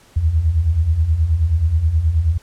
sine beating tone pair, 73.9 / 83.3 Hz, D2 / E2, +11 / +19 cents, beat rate 9.4 Hz, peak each -20 / -14 dBFS, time 0.16-2.38 s, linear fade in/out 10 ms, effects pink hiss -50 dBFS RMS until 2.42 s + low-pass 11000 Hz 12 dB/octave

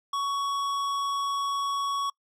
triangle tone with tanh clipping, 1118 Hz, C#6, 14 cents sharp, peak -28 dBFS, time 0.13-2.1 s, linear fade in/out 5 ms, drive 18 dB, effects noise-tail reverb RT60 0.1 s tail -26 dB re dry

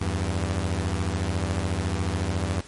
sawtooth beating tone pair, 83 / 97 Hz, E2 / G2, +12 / -18 cents, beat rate 14 Hz, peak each -23 dBFS, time 0.01-2.61 s, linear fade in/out 5 ms, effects pink hiss -46 dBFS RMS until 2.67 s + MP3 48 kbps

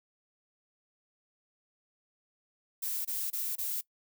violet noise bursts, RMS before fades -34 dBFS, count 4, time 2.82-3.812 s, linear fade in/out 10 ms, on 230 ms, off 24 ms, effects noise-tail reverb RT60 0.1 s tail -21 dB re dry

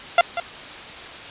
sawtooth tone with echo, 690 Hz, F5, 21 cents flat, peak -6 dBFS, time 0.18-0.21 s, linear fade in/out 2 ms, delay 190 ms, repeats 1, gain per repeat -12 dB, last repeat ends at 0.4 s, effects white hiss -36 dBFS RMS until 1.3 s + resampled to 8000 Hz

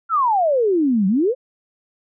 sine exponential two-way sweep, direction down then up, 1396.9 to 182.7 to 547 Hz, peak -14 dBFS, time 0.09-1.35 s, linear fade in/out 50 ms, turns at 1.07 s, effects none

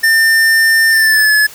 square tone with pitch glide, 1800 to 1712.8 Hz, A6 to A6, +39 to -47 cents, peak -8 dBFS, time 0.03-1.47 s, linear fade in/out 10 ms, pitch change -86 cents, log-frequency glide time 0.9-1.34 s, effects white hiss -35 dBFS RMS until 1.54 s

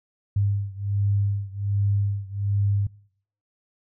sine beating tone pair, 100.2 / 101.5 Hz, G2 / G#2, +38 / -39 cents, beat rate 1.3 Hz, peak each -23 / -25 dBFS, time 0.36-2.87 s, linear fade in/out 5 ms, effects noise-tail reverb RT60 0.6 s tail -24 dB re dry

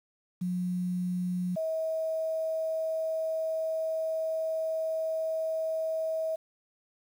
sine tone pair in turn, 180 / 641.4 Hz, F#3 / E5, -47 / -48 cents, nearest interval octave + minor seventh, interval 2199 cents, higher second, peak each -28 dBFS, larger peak neither, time 0.41-1.56 / 1.56-6.36 s, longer second, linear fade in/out 10 ms, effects 9-bit

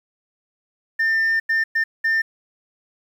sine tone bursts at uneven times, 1799 Hz, A6, 38 cents sharp, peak -14 dBFS, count 4, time 0.99-1.4 / 1.49-1.64 / 1.75-1.84 / 2.04-2.22 s, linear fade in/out 10 ms, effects tanh soft clip ceiling -15 dBFS + 8-bit

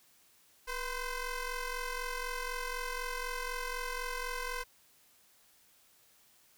15% pulse ring-modulated tone, 510 Hz, C5, 44 cents flat, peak -26 dBFS, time 0.67-4.64 s, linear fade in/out 20 ms, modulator 532 Hz, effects white hiss -65 dBFS RMS until 6.57 s

